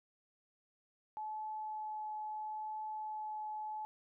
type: tone with vibrato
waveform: sine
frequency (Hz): 859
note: A5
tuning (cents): -42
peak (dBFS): -39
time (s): 1.17-3.85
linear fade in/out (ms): 0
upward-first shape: triangle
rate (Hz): 0.76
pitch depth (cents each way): 8
effects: none